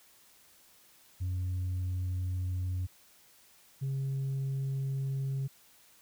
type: tone pair in turn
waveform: sine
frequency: 91.3 / 135.5 Hz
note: F#2 / C#3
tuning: -23 / -39 cents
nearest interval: perfect fifth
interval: 684 cents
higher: second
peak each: -28 dBFS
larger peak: neither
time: 1.2-2.87 / 3.81-5.48 s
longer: neither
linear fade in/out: 20 ms
effects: tanh soft clip ceiling -29 dBFS + white hiss -61 dBFS RMS until 6.01 s